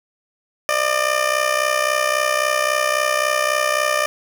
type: tone with amplitude modulation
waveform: 15% pulse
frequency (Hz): 600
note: D5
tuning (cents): +37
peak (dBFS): -7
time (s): 0.69-4.06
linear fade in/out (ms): 0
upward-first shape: sine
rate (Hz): 63.7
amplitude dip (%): 75
effects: none